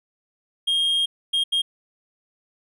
triangle tone bursts at uneven times, 3234 Hz, G#7, 47 cents flat, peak -17 dBFS, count 3, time 0.67-1.06 / 1.33-1.44 / 1.52-1.62 s, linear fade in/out 10 ms, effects none

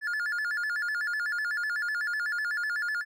triangle tone with vibrato, 1568 Hz, G6, in tune, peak -26 dBFS, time 0.01-3.05 s, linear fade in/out 50 ms, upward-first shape square, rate 8 Hz, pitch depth 170 cents each way, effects none

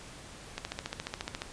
click train, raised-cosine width 0.2 ms, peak -17 dBFS, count 13, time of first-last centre 0.58-1.419 s, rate 14.3 Hz, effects pink hiss -48 dBFS RMS until 1.52 s + resampled to 22050 Hz

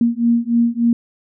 sine beating tone pair, 233.1 / 236.5 Hz, A#3 / A#3, 0 / +25 cents, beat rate 3.4 Hz, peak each -16 dBFS, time 0.01-0.93 s, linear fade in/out 2 ms, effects none

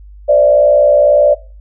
sine tone with frequency modulation, 587.3 Hz, D5, in tune, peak -5 dBFS, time 0.28-1.35 s, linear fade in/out 20 ms, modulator 61.9 Hz, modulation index 0.77, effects noise-tail reverb RT60 0.4 s tail -24 dB re dry + added 50 Hz sine -33 dBFS peak until 1.6 s

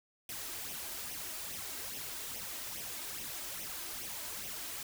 white noise with flanger, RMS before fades -42 dBFS, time 0.29-4.83 s, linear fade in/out 2 ms, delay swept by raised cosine 0.33 to 3.23 ms, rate 2.4 Hz, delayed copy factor +0.65, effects none

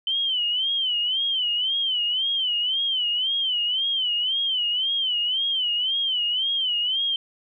sine tone with vibrato, 3056 Hz, G7, 45 cents flat, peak -21 dBFS, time 0.07-7.16 s, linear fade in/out 2 ms, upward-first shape sine, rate 1.9 Hz, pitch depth 120 cents each way, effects none

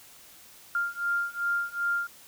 sine beating tone pair, 1396.9 / 1399.5 Hz, F6 / F6, 0 / +3 cents, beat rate 2.6 Hz, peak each -30 / -29 dBFS, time 0.75-2.07 s, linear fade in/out 2 ms, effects white hiss -52 dBFS RMS until 2.27 s

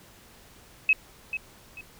sine tone with echo, 2570 Hz, E7, 45 cents flat, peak -16 dBFS, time 0.89-0.93 s, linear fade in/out 2 ms, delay 440 ms, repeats 2, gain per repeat -11 dB, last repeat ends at 1.81 s, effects pink hiss -53 dBFS RMS until 1.99 s

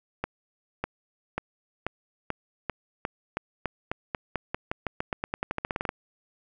accelerating click train, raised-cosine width 0.5 ms, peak -13 dBFS, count 28, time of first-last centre 0.24-5.891 s, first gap 600 ms, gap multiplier 0.9, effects none

